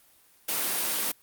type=high-pass noise; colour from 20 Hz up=white; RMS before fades=-28 dBFS; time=0.48-1.12 s; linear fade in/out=10 ms; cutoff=180 Hz; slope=24 dB/octave; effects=white hiss -60 dBFS RMS until 1.22 s + Opus 32 kbps